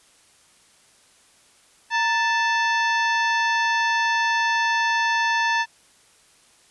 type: harmonic tone with a mistuned harmonic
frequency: 880 Hz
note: A5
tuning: in tune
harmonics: 1 / 2 / 3 / 4 / 5 / 6 / 7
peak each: -22 / -22 / -29 / -33 / -36 / -37 / -38 dBFS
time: 1.9-5.66 s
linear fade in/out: 50 ms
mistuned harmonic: 1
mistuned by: +92 cents
effects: white hiss -56 dBFS RMS until 6.7 s + resampled to 24000 Hz